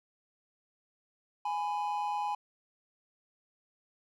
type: tone pair together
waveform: triangle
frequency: 830.6 / 999.2 Hz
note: G#5 / B5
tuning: 0 / +20 cents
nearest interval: minor third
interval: 320 cents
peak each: -30 / -34 dBFS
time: 1.45-2.35 s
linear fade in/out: 5 ms
effects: none